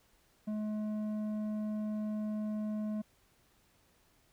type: tone with low-pass filter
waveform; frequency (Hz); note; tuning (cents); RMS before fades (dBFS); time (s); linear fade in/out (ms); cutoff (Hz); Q
square; 213; G#3; +44; -36; 0.47-3.02; 10; 580; 0.75
effects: pink hiss -69 dBFS RMS until 4.32 s